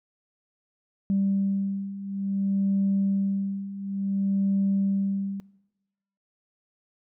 sine beating tone pair, 196 / 196.57 Hz, G3 / G3, 0 / +5 cents, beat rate 0.57 Hz, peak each -28 / -24 dBFS, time 1.1-5.4 s, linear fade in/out 0 ms, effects noise-tail reverb RT60 1.0 s tail -22 dB re dry + tanh soft clip ceiling -16 dBFS

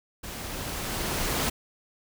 pink noise with level ramp, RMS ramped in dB -38 to -26 dBFS, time 0.23-1.5 s, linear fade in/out 10 ms, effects none

